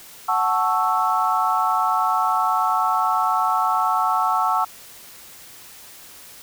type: chord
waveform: sine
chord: F# minor seventh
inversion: none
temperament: equal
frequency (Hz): 740 / 880 / 1108.7 / 1318.5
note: F#5 / A5 / C#6 / E6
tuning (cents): 0 / 0 / 0 / 0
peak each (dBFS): -23 / -23 / -23 / -22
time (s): 0.28-4.65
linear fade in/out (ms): 10
effects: white hiss -43 dBFS RMS until 6.42 s